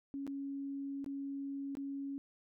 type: tone with dropouts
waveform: sine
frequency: 277.2 Hz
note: C#4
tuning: in tune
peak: -38 dBFS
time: 0.14-2.18 s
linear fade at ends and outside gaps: 0 ms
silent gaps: 0.267-0.276 / 1.044-1.062 / 1.752-1.77 s
effects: none